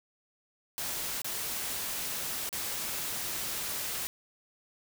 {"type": "noise with dropouts", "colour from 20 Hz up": "white", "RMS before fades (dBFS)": -35, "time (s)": [0.78, 4.07], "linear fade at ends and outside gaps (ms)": 0, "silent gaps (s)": [[1.218, 1.245], [2.491, 2.528]], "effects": []}